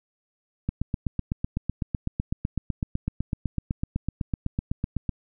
click train, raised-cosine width 5 ms, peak -13 dBFS, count 36, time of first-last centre 0.69-5.093 s, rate 7.95 Hz, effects none

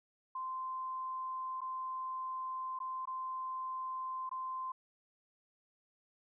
sine tone with dropouts, 1039 Hz, C6, 12 cents flat, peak -37 dBFS, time 0.35-4.72 s, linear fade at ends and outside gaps 5 ms, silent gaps 1.607-1.615 / 2.79-2.801 / 3.055-3.073 / 4.293-4.313 s, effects none

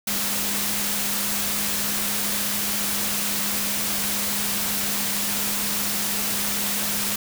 sine tone in noise, 203.7 Hz, G#3, 33 cents flat, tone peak -34 dBFS, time 0.07-7.16 s, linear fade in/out 5 ms, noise white, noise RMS -25 dBFS, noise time 0.07-7.16 s, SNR -12 dB, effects none

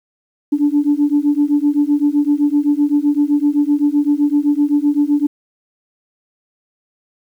sine beating tone pair, 287.5 / 295.3 Hz, D4 / D4, -37 / +10 cents, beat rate 7.8 Hz, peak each -14 dBFS, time 0.52-5.27 s, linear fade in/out 10 ms, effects tanh soft clip ceiling -5 dBFS + 8-bit

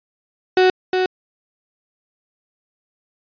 35% pulse tone with echo, 370.6 Hz, F#4, 3 cents sharp, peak -9 dBFS, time 0.57-0.7 s, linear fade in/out 2 ms, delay 360 ms, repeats 1, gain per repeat -5 dB, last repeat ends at 1.06 s, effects resampled to 11025 Hz

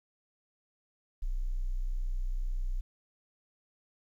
sine tone, 31 Hz, B0, 7 cents sharp, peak -29 dBFS, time 1.22-2.81 s, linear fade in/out 10 ms, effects 11-bit

